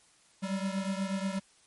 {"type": "beating tone pair", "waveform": "square", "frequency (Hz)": [190.9, 199.2], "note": ["G3", "G3"], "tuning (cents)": [-46, 28], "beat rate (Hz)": 8.3, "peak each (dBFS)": [-33, -36], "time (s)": [0.42, 1.4], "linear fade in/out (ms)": 20, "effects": ["white hiss -63 dBFS RMS until 1.66 s", "MP3 48 kbps"]}